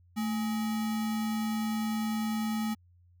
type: tone with sample-and-hold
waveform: sine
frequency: 220 Hz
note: A3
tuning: in tune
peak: -28 dBFS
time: 0.16-2.75 s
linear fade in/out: 20 ms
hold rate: 1050 Hz
effects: added 88 Hz sine -58 dBFS peak until 3.2 s